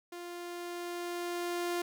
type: tone with level ramp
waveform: sawtooth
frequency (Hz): 349.2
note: F4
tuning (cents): 0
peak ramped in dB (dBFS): -38 to -27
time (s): 0.12-1.82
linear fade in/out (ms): 5
effects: none